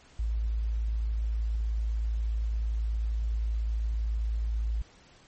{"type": "tone", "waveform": "sine", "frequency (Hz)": 55, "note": "A1", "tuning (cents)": 0, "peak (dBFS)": -26, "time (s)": [0.19, 4.82], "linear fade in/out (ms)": 5, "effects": ["pink hiss -57 dBFS RMS until 5.27 s", "MP3 32 kbps"]}